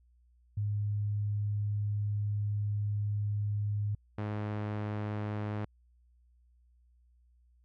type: tone pair in turn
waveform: sine / sawtooth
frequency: 103.6 / 104.92 Hz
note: G#2 / G#2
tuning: -4 / +18 cents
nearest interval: unison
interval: 22 cents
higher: second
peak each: -29 / -29 dBFS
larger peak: neither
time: 0.57-3.95 / 4.18-5.65 s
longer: first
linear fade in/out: 5 ms
effects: added 60 Hz sine -62 dBFS peak until 7.64 s + low-pass 2000 Hz 12 dB/octave